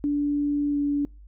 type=tone with pitch glide; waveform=sine; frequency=289.8 to 287.5 Hz; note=D4 to D4; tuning=-23 to -37 cents; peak=-21 dBFS; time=0.04-1.05 s; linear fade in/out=0 ms; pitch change=-14 cents; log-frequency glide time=0.71-0.77 s; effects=noise-tail reverb RT60 0.3 s tail -26 dB re dry + added 50 Hz sine -44 dBFS peak until 1.27 s